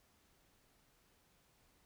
silence, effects pink hiss -72 dBFS RMS until 1.85 s

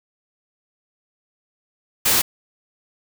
white noise, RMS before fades -17 dBFS, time 2.05-2.22 s, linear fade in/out 10 ms, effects none

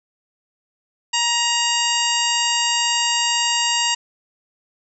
harmonic tone, 942 Hz, A#5, 18 cents sharp, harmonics 1 / 2 / 3 / 4 / 5 / 6 / 7 / 8, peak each -24 / -27 / -21 / -31 / -26 / -32 / -30 / -24 dBFS, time 1.13-3.95 s, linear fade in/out 10 ms, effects none

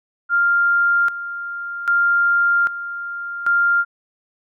sine tone with tremolo, 1396.9 Hz, F6, in tune, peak -13 dBFS, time 0.29-3.85 s, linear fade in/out 50 ms, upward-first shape square, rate 0.63 Hz, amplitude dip 75%, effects none

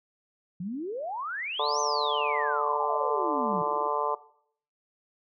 sine exponential two-way sweep, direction up then down, 167.2 to 6240 to 167.2 Hz, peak -31 dBFS, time 0.6-3.62 s, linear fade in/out 5 ms, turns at 1.8 s
harmonic tone, 147 Hz, D3, 2 cents sharp, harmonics 3 / 4 / 5 / 6 / 7 / 8, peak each -32 / -33 / -35 / -32 / -30 / -35 dBFS, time 1.59-4.15 s, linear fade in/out 5 ms
sine tone bursts, 337.4 Hz, E4, 40 cents sharp, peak -40 dBFS, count 8, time 3.52-3.876 s, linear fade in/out 5 ms, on 27 ms, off 20 ms
effects noise-tail reverb RT60 0.6 s tail -18 dB re dry

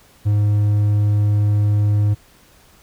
triangle tone, 103.83 Hz, G#2, in tune, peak -11 dBFS, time 0.25-2.15 s, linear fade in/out 20 ms, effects pink hiss -51 dBFS RMS until 2.82 s

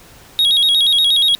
triangle tone with vibrato, 3529 Hz, A7, 4 cents sharp, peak -9 dBFS, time 0.39-1.35 s, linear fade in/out 0 ms, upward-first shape square, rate 8.4 Hz, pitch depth 110 cents each way, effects pink hiss -43 dBFS RMS until 1.39 s

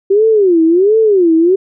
sine tone with vibrato, 379.2 Hz, F#4, 43 cents sharp, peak -6 dBFS, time 0.1-1.56 s, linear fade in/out 10 ms, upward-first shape sine, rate 1.4 Hz, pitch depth 280 cents each way, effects none

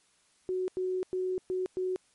sine tone bursts at uneven times, 370 Hz, F#4, in tune, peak -28 dBFS, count 5, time 0.49-0.68 / 0.77-1.03 / 1.13-1.38 / 1.5-1.66 / 1.77-1.96 s, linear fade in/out 0 ms, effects white hiss -67 dBFS RMS until 2.14 s + MP3 48 kbps

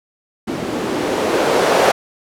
violet noise with low-pass filter sweep, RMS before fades -17 dBFS, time 0.47-1.92 s, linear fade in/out 10 ms, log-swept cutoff 250 to 600 Hz, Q 1.7, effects none

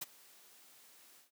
white noise with ADSR envelope, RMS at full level -38 dBFS, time 0.01-1.31 s, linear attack 10 ms, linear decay 26 ms, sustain -23 dB, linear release 130 ms, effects high-pass 200 Hz 12 dB/octave

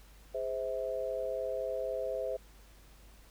sine chord, Ab augmented, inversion none, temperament just, 415.3 / 519.1 / 648.9 Hz, Ab4 / C5 / E5, 0 / -14 / -27 cents, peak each -40 / -35 / -37 dBFS, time 0.34-2.37 s, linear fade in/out 10 ms, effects added 50 Hz sine -55 dBFS peak until 3.3 s + pink hiss -61 dBFS RMS until 3.3 s

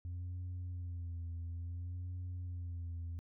sine tone with vibrato, 87.31 Hz, F2, in tune, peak -37 dBFS, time 0.05-3.19 s, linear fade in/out 0 ms, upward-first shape sine, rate 0.58 Hz, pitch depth 56 cents each way, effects tanh soft clip ceiling -38 dBFS

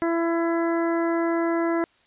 harmonic tone, 334.8 Hz, E4, 27 cents sharp, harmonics 1 / 2 / 3 / 4 / 5 / 6, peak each -22 / -28 / -32 / -34 / -36 / -38 dBFS, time 0.02-1.84 s, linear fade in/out 0 ms, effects white hiss -61 dBFS RMS until 2.06 s + resampled to 8000 Hz

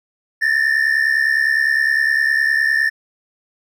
triangle tone pair together, 1752.2 / 1822 Hz, A6 / A#6, -8 / -40 cents, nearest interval minor second, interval 68 cents, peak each -14 dBFS, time 0.41-2.9 s, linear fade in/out 20 ms, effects tanh soft clip ceiling -7 dBFS

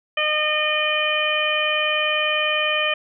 harmonic tone, 610 Hz, D#5, 34 cents flat, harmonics 1 / 2 / 3 / 4 / 5, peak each -25 / -27 / -26 / -23 / -24 dBFS, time 0.17-2.94 s, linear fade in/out 5 ms, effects none

